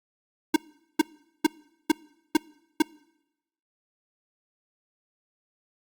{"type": "tone bursts", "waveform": "square", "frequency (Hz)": 311.1, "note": "D#4", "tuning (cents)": 0, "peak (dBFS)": -16, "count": 6, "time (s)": [0.54, 2.822], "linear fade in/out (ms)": 5, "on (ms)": 22, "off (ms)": 430, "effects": ["noise-tail reverb RT60 0.9 s tail -24 dB re dry", "Opus 48 kbps"]}